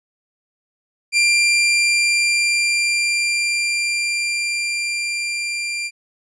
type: tone with level ramp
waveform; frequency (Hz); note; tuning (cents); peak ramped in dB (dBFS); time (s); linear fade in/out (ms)
sawtooth; 2379; D7; +22; -9 to -19; 1.12-5.91; 50
effects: resampled to 22050 Hz